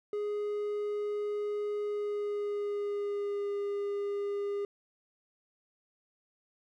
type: tone with pitch glide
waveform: triangle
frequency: 415.3 to 405.1 Hz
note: G#4 to G#4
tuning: 0 to -43 cents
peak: -29 dBFS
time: 0.13-4.65 s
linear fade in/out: 2 ms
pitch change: -43 cents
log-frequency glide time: 1.84-3.53 s
effects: none